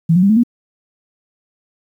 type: tone with pitch steps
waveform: sine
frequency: 164.81 / 180.77 / 198.27 / 217.5 / 238.5 Hz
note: E3 / F#3 / G3 / A3 / A#3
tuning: 0 / -40 / +20 / -20 / +40 cents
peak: -8 dBFS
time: 0.09-0.435 s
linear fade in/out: 10 ms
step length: 69 ms
effects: 8-bit